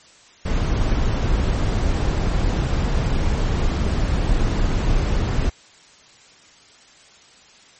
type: noise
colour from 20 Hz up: brown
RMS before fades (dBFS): -19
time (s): 0.45-5.5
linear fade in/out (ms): 10
effects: white hiss -49 dBFS RMS until 7.79 s + MP3 32 kbps